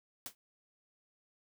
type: noise with exponential decay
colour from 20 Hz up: white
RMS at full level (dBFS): -38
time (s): 0.26-0.35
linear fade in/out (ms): 1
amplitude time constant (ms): 19
effects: none